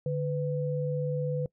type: tone pair together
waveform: sine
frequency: 147.28 / 500 Hz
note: D3 / B4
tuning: +5 / +21 cents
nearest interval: octave + major sixth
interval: 2116 cents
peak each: -29 / -31 dBFS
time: 0.06-1.46 s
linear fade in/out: 2 ms
effects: noise-tail reverb RT60 0.1 s tail -23 dB re dry